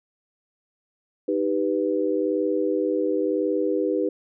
sine chord, Eb augmented, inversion none, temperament equal, 311.1 / 392 / 493.9 Hz, Eb4 / G4 / B4, 0 / 0 / 0 cents, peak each -25 dBFS, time 1.28-4.09 s, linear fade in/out 5 ms, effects none

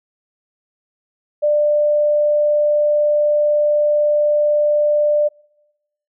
sine tone, 594 Hz, D5, 20 cents sharp, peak -12 dBFS, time 1.42-5.29 s, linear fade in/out 20 ms, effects noise-tail reverb RT60 0.9 s tail -25 dB re dry

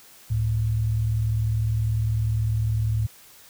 sine tone pair together, 70.02 / 110 Hz, C#2 / A2, +18 / 0 cents, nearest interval minor sixth, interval 782 cents, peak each -28 / -21 dBFS, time 0.3-3.07 s, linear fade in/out 10 ms, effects white hiss -50 dBFS RMS until 3.49 s

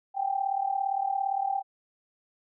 sine tone with amplitude modulation, 784 Hz, G5, in tune, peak -22 dBFS, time 0.14-1.63 s, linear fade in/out 50 ms, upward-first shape sine, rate 37.5 Hz, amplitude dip 80%, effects none

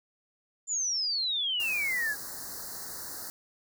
sine exponential sweep, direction down, 7240 to 1623 Hz, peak -27 dBFS, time 0.67-2.16 s, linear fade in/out 50 ms
white band-stop noise, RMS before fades -40 dBFS, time 1.6-3.3 s, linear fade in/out 0 ms, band 1900 to 4100 Hz, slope 96 dB/octave
effects none

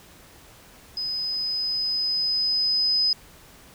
sine tone with level ramp, 5030 Hz, D#8, 18 cents sharp, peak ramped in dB -26 to -18 dBFS, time 0.97-3.13 s, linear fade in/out 2 ms, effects pink hiss -50 dBFS RMS until 3.74 s

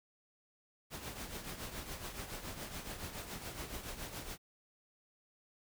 pink noise with tremolo, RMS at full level -42 dBFS, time 0.9-4.38 s, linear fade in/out 50 ms, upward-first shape triangle, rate 7.1 Hz, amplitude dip 65%, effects none

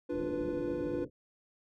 triangle chord, B diminished, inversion first, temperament equal, 293.7 / 349.2 / 493.9 Hz, D4 / F4 / B4, 0 / 0 / 0 cents, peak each -35 dBFS, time 0.09-1.05 s, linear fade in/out 10 ms
white low-pass noise, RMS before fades -42 dBFS, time 0.1-1.1 s, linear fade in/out 50 ms, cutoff 530 Hz, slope 96 dB/octave
effects none

